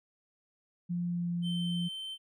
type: tone with pitch glide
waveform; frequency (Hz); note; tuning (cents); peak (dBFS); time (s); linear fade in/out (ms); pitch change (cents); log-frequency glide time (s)
sine; 174.61 to 173.1; F3 to F3; 0 to -15; -30; 0.89-1.89; 20; -15; 1.05-1.3
type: tone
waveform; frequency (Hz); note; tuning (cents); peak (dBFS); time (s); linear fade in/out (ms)
triangle; 3097; G7; -22; -36; 1.42-2.18; 50
effects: none